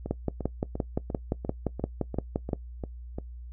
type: two click trains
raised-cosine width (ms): 2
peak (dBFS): -20 / -13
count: 10 / 15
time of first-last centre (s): 0.06-3.185 / 0.11-2.532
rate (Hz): 2.88 / 5.78
effects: noise-tail reverb RT60 0.1 s tail -20 dB re dry + added 60 Hz sine -39 dBFS peak until 3.52 s